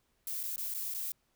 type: noise with dropouts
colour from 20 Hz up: violet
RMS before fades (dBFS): -37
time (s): 0.27-1.12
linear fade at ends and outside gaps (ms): 2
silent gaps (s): 0.431-0.436 / 0.561-0.579 / 0.74-0.746 / 0.94-0.946
effects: pink hiss -75 dBFS RMS until 1.35 s